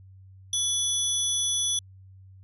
sine tone cluster, 3416 / 5960 / 10730 Hz, G#7 / F#8 / E9, +48 / +12 / +30 cents, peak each -27 / -26 / -32 dBFS, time 0.53-1.79 s, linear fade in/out 2 ms, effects tanh soft clip ceiling -15 dBFS + added 95 Hz sine -47 dBFS peak until 2.43 s

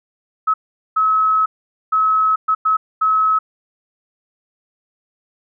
sine tone bursts at uneven times, 1287 Hz, E6, 42 cents flat, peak -12 dBFS, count 6, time 0.47-0.54 / 0.96-1.46 / 1.92-2.36 / 2.48-2.55 / 2.65-2.77 / 3.01-3.39 s, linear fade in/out 10 ms, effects none

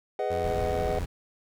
triangle chord, G# minor seventh, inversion none, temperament just, 415.3 / 498.4 / 623 / 747.5 Hz, G#4 / B4 / D#5 / F#5, 0 / +16 / +2 / +17 cents, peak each -30 dBFS, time 0.19-0.99 s, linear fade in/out 2 ms
sawtooth tone with vibrato, 86.8 Hz, F2, 10 cents flat, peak -30 dBFS, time 0.3-1.05 s, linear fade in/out 10 ms, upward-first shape square, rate 3.1 Hz, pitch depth 19 cents each way
brown noise, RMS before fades -34 dBFS, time 0.44-1.06 s, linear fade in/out 10 ms
effects none

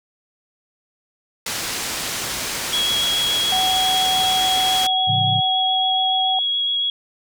white low-pass noise, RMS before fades -26 dBFS, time 1.46-4.87 s, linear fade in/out 5 ms, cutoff 7700 Hz, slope 12 dB/octave
sine tone with vibrato, 3322 Hz, G#7, in tune, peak -18 dBFS, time 2.73-6.9 s, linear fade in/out 2 ms, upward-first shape sine, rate 7.1 Hz, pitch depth 10 cents each way
sine tone with pitch glide, 752 to 756.8 Hz, F#5 to F#5, +28 to +39 cents, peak -20 dBFS, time 3.52-6.39 s, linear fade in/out 2 ms, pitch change +11 cents, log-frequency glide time 5.06-6.11 s
sine chord, A augmented, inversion none, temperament just, 110 / 137.5 / 171.88 Hz, A2 / C#3 / E#3, 0 / -14 / -27 cents, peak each -23 / -26 / -29 dBFS, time 5.07-5.41 s, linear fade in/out 20 ms
effects none

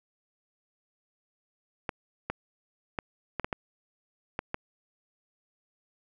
clicks, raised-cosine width 0.5 ms, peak -15 dBFS, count 8, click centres 1.892 / 2.3 / 2.988 / 3.397 / 3.445 / 3.528 / 4.391 / 4.544 s, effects none

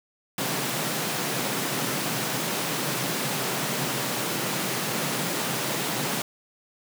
pink high-pass noise, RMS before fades -28 dBFS, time 0.38-6.22 s, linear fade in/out 2 ms, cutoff 120 Hz, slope 96 dB/octave, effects none

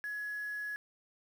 sine tone with quantisation, 1684 Hz, G#6, 24 cents sharp, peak -36 dBFS, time 0.04-0.76 s, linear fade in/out 0 ms, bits 9, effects none

